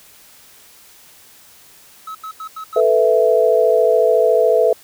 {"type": "tone bursts", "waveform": "triangle", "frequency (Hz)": 1288, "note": "E6", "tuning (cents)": -41, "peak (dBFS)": -25, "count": 5, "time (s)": [2.07, 2.805], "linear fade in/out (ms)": 5, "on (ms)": 79, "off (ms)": 85}
{"type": "chord", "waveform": "sine", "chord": "A suspended second", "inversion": "none", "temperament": "equal", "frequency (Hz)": [440, 493.9, 659.3], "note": ["A4", "B4", "E5"], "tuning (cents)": [0, 0, 0], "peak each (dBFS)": -15, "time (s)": [2.76, 4.73], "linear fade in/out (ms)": 5}
{"effects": ["white hiss -46 dBFS RMS until 4.83 s"]}